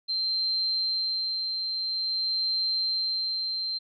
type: tone with tremolo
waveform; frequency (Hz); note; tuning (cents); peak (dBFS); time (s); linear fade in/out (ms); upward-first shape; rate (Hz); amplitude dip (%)
sine; 4137; C8; -20; -24; 0.08-3.79; 20; sine; 0.49; 35
effects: none